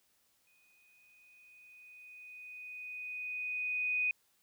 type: tone with exponential growth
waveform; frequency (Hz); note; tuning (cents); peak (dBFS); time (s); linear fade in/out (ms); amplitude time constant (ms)
sine; 2489; D#7; 0; -28; 0.47-4.11; 2; 790
effects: white hiss -73 dBFS RMS until 4.42 s